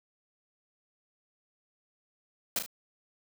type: noise with echo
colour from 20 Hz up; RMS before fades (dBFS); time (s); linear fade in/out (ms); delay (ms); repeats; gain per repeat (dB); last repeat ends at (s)
white; -29; 2.56-2.59; 2; 36; 2; -7; 2.662
effects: none